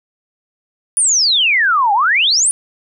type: exponential two-way sweep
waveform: sine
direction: down then up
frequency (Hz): 9956 to 784 to 9956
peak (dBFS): -10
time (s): 0.97-2.51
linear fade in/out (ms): 0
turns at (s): 1.93
effects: none